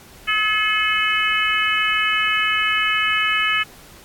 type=harmonic tone with a mistuned harmonic; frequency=427.8 Hz; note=A4; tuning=49 cents flat; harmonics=3 / 4 / 5 / 6 / 7; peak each=-23 / -23 / -23 / -23 / -23 dBFS; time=0.27-3.64 s; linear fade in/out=20 ms; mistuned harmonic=5; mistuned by=+15 cents; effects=pink hiss -45 dBFS RMS until 4.04 s + AAC 64 kbps